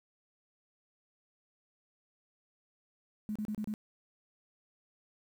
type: tone bursts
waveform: sine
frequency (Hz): 212.5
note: G#3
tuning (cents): +40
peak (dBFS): -33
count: 5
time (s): 3.29-3.739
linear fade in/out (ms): 0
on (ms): 65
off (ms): 31
effects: 10-bit